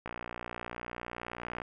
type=click train; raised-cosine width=0.5 ms; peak=-23 dBFS; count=94; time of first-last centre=0.06-1.618 s; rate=59.7 Hz; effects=none